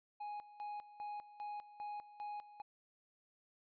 triangle tone with tremolo, 830.6 Hz, G#5, in tune, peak -40 dBFS, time 0.2-2.62 s, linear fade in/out 10 ms, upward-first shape square, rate 2.5 Hz, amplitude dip 80%, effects resampled to 11025 Hz

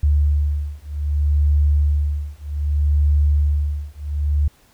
sine beating tone pair, 73 / 73.64 Hz, D2 / D2, -10 / +5 cents, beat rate 0.64 Hz, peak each -18 dBFS, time 0.03-4.48 s, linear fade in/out 5 ms, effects pink hiss -55 dBFS RMS until 4.73 s

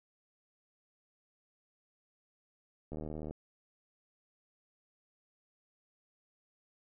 click train, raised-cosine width 2 ms, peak -29 dBFS, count 31, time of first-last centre 2.92-3.31 s, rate 77 Hz, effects none

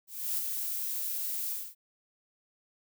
violet noise with ADSR envelope, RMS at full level -30 dBFS, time 0.07-1.75 s, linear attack 310 ms, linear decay 18 ms, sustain -4 dB, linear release 240 ms, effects none

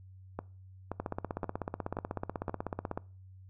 two click trains, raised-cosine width 1 ms, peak -20 / -21 dBFS, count 33 / 5, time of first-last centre 1-2.975 / 0.39-2.495 s, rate 16.2 / 1.9 Hz, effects noise-tail reverb RT60 0.4 s tail -23 dB re dry + added 94 Hz sine -50 dBFS peak until 3.49 s

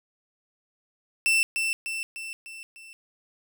40% pulse tone with echo, 2675 Hz, E7, 25 cents sharp, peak -18 dBFS, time 1.26-1.43 s, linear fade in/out 0 ms, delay 300 ms, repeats 5, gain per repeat -5 dB, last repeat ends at 2.93 s, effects none

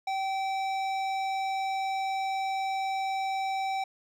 sine tone with hard clipping, 772 Hz, G5, 27 cents flat, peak -30 dBFS, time 0.07-3.84 s, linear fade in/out 5 ms, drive 13 dB, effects none

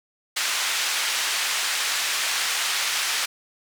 pink band-pass noise, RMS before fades -25 dBFS, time 0.36-3.26 s, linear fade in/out 10 ms, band 1600 to 8400 Hz, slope 12 dB/octave, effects none

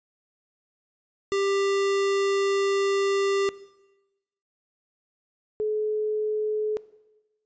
square / sine tone pair in turn, 395.2 / 427.5 Hz, G4 / A4, +14 / -50 cents, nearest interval minor second, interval 136 cents, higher second, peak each -23 dBFS, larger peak neither, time 1.32-3.49 / 5.6-6.77 s, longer first, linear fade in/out 0 ms, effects noise-tail reverb RT60 1.0 s tail -18 dB re dry + resampled to 16000 Hz

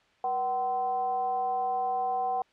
sine tone with frequency modulation, 758 Hz, F#5, 42 cents sharp, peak -26 dBFS, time 0.24-2.42 s, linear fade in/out 2 ms, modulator 276 Hz, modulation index 0.53, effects white hiss -64 dBFS RMS until 2.52 s + low-pass 3000 Hz 12 dB/octave

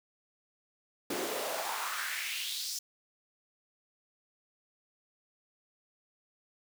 pink noise with high-pass filter sweep, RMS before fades -36 dBFS, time 1.1-2.79 s, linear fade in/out 5 ms, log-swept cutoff 290 to 5700 Hz, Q 3, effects none

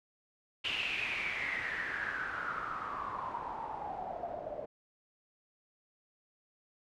white noise with low-pass filter sweep, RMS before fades -38 dBFS, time 0.64-4.66 s, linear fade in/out 10 ms, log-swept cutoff 2900 to 590 Hz, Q 8.4, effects none

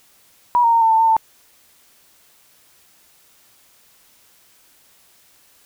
sine tone with pitch steps, 968 / 927 / 921 / 898 / 890 / 903 / 891 Hz, B5 / A#5 / A#5 / A5 / A5 / A5 / A5, -35 / -10 / -21 / +35 / +20 / +45 / +22 cents, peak -11 dBFS, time 0.55-1.166 s, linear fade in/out 0 ms, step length 88 ms, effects white hiss -54 dBFS RMS until 5.65 s

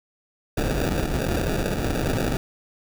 pink noise with sample-and-hold, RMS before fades -24 dBFS, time 0.57-2.37 s, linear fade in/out 5 ms, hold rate 1050 Hz, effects none

